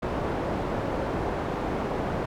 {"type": "low-pass noise", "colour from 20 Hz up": "white", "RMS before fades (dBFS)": -29, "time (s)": [0.02, 2.26], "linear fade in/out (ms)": 10, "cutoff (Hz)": 660, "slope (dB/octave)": 12, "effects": []}